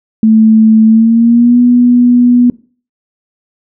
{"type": "tone with pitch glide", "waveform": "sine", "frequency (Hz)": [220, 244.1], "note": ["A3", "B3"], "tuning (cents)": [0, -20], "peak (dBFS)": -3, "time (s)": [0.23, 2.5], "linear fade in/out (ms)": 2, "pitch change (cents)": 180, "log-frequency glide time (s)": [0.85, 1.59], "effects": ["noise-tail reverb RT60 0.4 s tail -21 dB re dry"]}